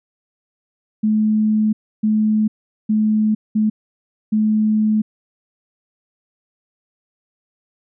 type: tone bursts at uneven times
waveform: sine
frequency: 215.1 Hz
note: A3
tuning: 39 cents flat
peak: -13 dBFS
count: 5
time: 1.03-1.73 / 2.03-2.48 / 2.89-3.35 / 3.55-3.7 / 4.32-5.02 s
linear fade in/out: 10 ms
effects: none